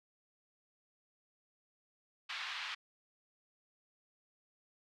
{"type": "band-pass noise", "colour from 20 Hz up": "white", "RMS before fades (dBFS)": -42, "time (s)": [2.29, 2.75], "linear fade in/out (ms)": 10, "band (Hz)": [1000, 3700], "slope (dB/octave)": 24, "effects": []}